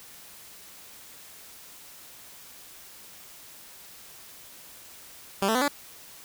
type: tone with pitch steps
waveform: 10% pulse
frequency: 196 / 222.6 / 252.7 / 287 Hz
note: G3 / A3 / B3 / D4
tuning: 0 / +20 / +40 / -40 cents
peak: -14 dBFS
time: 5.42-5.68 s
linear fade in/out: 2 ms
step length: 65 ms
effects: white hiss -48 dBFS RMS until 6.24 s